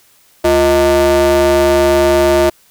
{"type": "ring-modulated tone", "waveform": "square", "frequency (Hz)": 138.59, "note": "C#3", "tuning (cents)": 0, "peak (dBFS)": -6, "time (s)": [0.44, 2.5], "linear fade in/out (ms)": 10, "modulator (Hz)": 490, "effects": ["white hiss -50 dBFS RMS until 2.7 s"]}